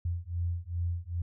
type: beating tone pair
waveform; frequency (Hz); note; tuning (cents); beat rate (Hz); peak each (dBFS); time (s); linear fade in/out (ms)
sine; 85.2 / 87.7; F2 / F2; -42 / +8; 2.5; -33 / -33; 0.05-1.22; 5
effects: none